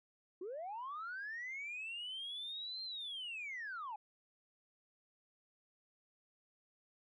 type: linear two-way sweep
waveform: sine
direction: up then down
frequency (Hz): 340.3 to 4186 to 804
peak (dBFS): -40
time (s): 0.41-3.96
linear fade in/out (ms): 5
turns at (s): 2.83
effects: tanh soft clip ceiling -38 dBFS + MP3 48 kbps